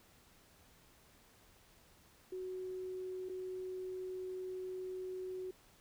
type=tone with dropouts; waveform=sine; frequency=371 Hz; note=F#4; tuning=5 cents sharp; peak=-40 dBFS; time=2.32-5.51 s; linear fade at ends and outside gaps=5 ms; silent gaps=3.289-3.295 s; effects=pink hiss -65 dBFS RMS until 5.8 s